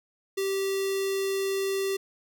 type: tone with notch filter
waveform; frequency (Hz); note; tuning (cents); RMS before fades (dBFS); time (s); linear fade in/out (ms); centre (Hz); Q
square; 389.4; G4; -12; -28; 0.37-1.97; 10; 910; 0.66
effects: none